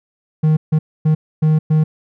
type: tone bursts at uneven times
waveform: triangle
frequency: 155.56 Hz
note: D#3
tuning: in tune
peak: -8 dBFS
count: 5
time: 0.43-0.57 / 0.72-0.79 / 1.05-1.15 / 1.42-1.59 / 1.7-1.84 s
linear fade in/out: 10 ms
effects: none